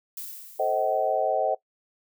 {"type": "noise with exponential decay", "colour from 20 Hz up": "violet", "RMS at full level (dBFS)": -35, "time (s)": [0.17, 1.37], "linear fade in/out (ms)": 2, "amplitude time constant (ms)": 260}
{"type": "chord", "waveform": "sine", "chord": "A diminished seventh", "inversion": "none", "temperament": "just", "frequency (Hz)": [440, 528, 633.6, 760.3], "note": ["A4", "C5", "Eb5", "Gb5"], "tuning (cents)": [0, 16, 31, 47], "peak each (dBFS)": [-31, -28, -26, -26], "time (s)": [0.59, 1.55], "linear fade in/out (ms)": 10}
{"effects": ["noise-tail reverb RT60 0.1 s tail -19 dB re dry"]}